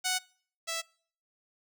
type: tone pair in turn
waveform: 5% pulse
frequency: 740 / 659.3 Hz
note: F#5 / E5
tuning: 0 / 0 cents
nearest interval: major second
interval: 200 cents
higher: first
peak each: -16 / -21 dBFS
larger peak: first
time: 0.04-0.19 / 0.67-0.82 s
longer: neither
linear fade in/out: 20 ms
effects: noise-tail reverb RT60 0.5 s tail -24 dB re dry